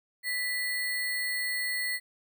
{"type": "tone with sample-and-hold", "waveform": "sine", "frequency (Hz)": 1975.5, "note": "B6", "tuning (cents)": 0, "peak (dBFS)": -28, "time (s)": [0.23, 2], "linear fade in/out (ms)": 50, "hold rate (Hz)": 6300, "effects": []}